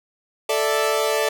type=chord; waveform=sawtooth; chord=A suspended fourth; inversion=none; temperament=equal; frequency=440 / 587.3 / 659.3 Hz; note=A4 / D5 / E5; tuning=0 / 0 / 0 cents; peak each=-18 / -19 / -22 dBFS; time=0.49-1.29 s; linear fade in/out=5 ms; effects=none